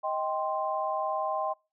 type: chord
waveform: sine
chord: C minor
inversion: first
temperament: just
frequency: 627.9 / 784.9 / 1046.5 Hz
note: Eb5 / G5 / C6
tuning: +16 / +2 / 0 cents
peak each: -32 dBFS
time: 0.03-1.54 s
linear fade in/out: 20 ms
effects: noise-tail reverb RT60 0.3 s tail -26 dB re dry